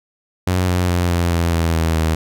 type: tone with pitch steps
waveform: sawtooth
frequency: 91.4 / 89.67 / 87.98 / 86.32 / 84.69 / 83.09 / 81.52 / 79.98 Hz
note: F#2 / F2 / F2 / F2 / E2 / E2 / E2 / D#2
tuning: -21 / +46 / +13 / -20 / +47 / +14 / -19 / +48 cents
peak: -11 dBFS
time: 0.47-2.15 s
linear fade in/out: 5 ms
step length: 210 ms
effects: none

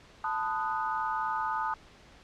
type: chord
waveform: sine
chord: B dominant seventh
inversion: third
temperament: equal with one note detuned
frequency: 880 / 1003.3 / 1244.5 / 1480 Hz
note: A5 / B5 / D#6 / F#6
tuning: 0 / +27 / 0 / 0 cents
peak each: -32 / -37 / -33 / -38 dBFS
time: 0.24-1.74 s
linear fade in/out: 2 ms
effects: pink hiss -55 dBFS RMS until 2.23 s + low-pass 5000 Hz 12 dB/octave

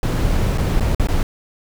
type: noise with dropouts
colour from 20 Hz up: brown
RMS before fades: -17 dBFS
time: 0.03-1.23 s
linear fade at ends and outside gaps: 1 ms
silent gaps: 0.576-0.582 / 0.799-0.807 / 0.948-0.997 / 1.071-1.086 s
effects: none

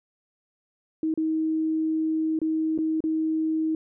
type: tone with dropouts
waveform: sine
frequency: 316.9 Hz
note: D#4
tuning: 32 cents sharp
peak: -22 dBFS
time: 1.03-3.75 s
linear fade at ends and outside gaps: 2 ms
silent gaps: 1.14-1.175 / 2.39-2.416 / 2.778-2.787 / 3.005-3.039 s
effects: none

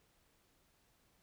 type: silence
effects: pink hiss -73 dBFS RMS until 1.22 s

